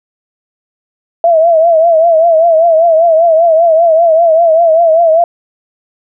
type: tone with vibrato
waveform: sine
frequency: 659.3 Hz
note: E5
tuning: in tune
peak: -4 dBFS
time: 1.24-5.24 s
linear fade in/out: 2 ms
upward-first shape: triangle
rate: 5.1 Hz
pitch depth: 97 cents each way
effects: none